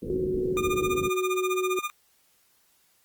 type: low-pass noise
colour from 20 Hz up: white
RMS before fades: -33 dBFS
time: 0.02-1.09 s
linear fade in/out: 10 ms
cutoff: 490 Hz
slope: 96 dB/octave
type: tone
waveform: sine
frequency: 370 Hz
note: F#4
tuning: in tune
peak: -25 dBFS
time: 0.1-1.79 s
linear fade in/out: 2 ms
type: tone with tremolo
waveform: 25% pulse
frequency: 1211 Hz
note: D#6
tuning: 47 cents flat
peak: -22 dBFS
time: 0.57-1.9 s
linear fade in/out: 0 ms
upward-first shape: sine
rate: 15 Hz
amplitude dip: 90%
effects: white hiss -65 dBFS RMS until 3.04 s + Opus 32 kbps